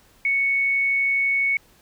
sine tone, 2217 Hz, C#7, in tune, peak -18 dBFS, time 0.25-1.57 s, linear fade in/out 2 ms, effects pink hiss -56 dBFS RMS until 1.81 s

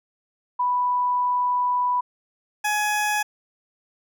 sine / 20% pulse tone pair in turn, 987.8 / 840.3 Hz, B5 / G#5, 0 / +20 cents, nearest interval minor third, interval 280 cents, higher first, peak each -19 / -16 dBFS, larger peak second, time 0.59-2.01 / 2.64-3.23 s, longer first, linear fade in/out 10 ms, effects none

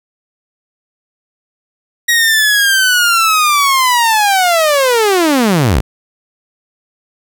sawtooth linear sweep, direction down, 1901 to 45.29 Hz, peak -5 dBFS, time 2.08-5.81 s, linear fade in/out 10 ms, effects none

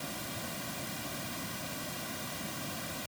pink noise with comb filter, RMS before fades -39 dBFS, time 0-3.06 s, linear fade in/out 5 ms, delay 2.3 ms, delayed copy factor -0.7, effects high-pass 100 Hz 12 dB/octave

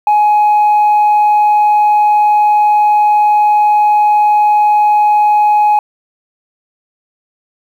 sine tone, 839 Hz, G#5, 17 cents sharp, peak -4 dBFS, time 0.07-5.79 s, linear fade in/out 2 ms, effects tanh soft clip ceiling -5 dBFS + 7-bit

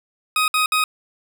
20% pulse tone bursts, 1255 Hz, D#6, 15 cents sharp, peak -11 dBFS, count 3, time 0.36-0.84 s, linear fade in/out 2 ms, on 120 ms, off 60 ms, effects none

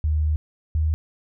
sine tone pair in turn, 76.6 / 78.03 Hz, D#2 / D#2, -27 / +6 cents, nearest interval unison, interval 33 cents, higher second, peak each -18 dBFS, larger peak neither, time 0.04-0.36 / 0.75-0.94 s, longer first, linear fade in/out 0 ms, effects none

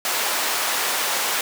pink high-pass noise, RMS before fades -23 dBFS, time 0.05-1.41 s, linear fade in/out 2 ms, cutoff 710 Hz, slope 12 dB/octave, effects none

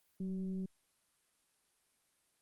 sine tone with frequency modulation, 187.3 Hz, F#3, 21 cents sharp, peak -36 dBFS, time 0.2-0.66 s, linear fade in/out 5 ms, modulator 193 Hz, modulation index 0.46, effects white hiss -75 dBFS RMS until 2.41 s + Opus 32 kbps

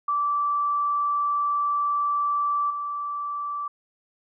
sine tone with level steps, 1163 Hz, D6, 17 cents flat, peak -21 / -27 dBFS, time 0.08-3.68 s, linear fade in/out 5 ms, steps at 2.7 s, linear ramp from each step 5 ms, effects none

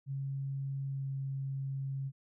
sine tone with pitch glide, 136.9 to 135.95 Hz, C#3 to C#3, -21 to -33 cents, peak -34 dBFS, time 0.06-2.12 s, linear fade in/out 50 ms, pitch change -12 cents, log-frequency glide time 0.87-1.07 s, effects none

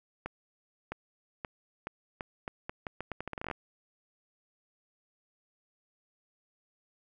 accelerating click train, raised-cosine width 0.5 ms, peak -21 dBFS, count 20, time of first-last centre 0.26-3.512 s, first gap 660 ms, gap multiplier 0.8, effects none

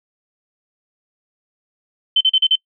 sine tone bursts, 3075 Hz, G7, 34 cents flat, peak -10 dBFS, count 5, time 2.16-2.556 s, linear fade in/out 5 ms, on 48 ms, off 39 ms, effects noise-tail reverb RT60 0.1 s tail -25 dB re dry

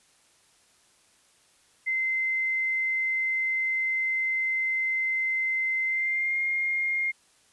sine tone with pitch glide, 2070 to 2127 Hz, C7 to C7, -19 to +28 cents, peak -24 dBFS, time 1.86-7.12 s, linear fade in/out 20 ms, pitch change +47 cents, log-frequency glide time 5.85-6.38 s, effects white hiss -62 dBFS RMS until 7.52 s + resampled to 24000 Hz

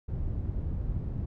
white low-pass noise, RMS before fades -32 dBFS, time 0.08-1.26 s, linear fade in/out 10 ms, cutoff 100 Hz, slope 12 dB/octave, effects none

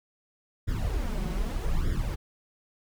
brown noise with flanger, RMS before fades -28 dBFS, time 0.67-2.16 s, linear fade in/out 20 ms, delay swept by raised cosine 0.56 to 5.46 ms, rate 0.82 Hz, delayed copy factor +0.85, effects none

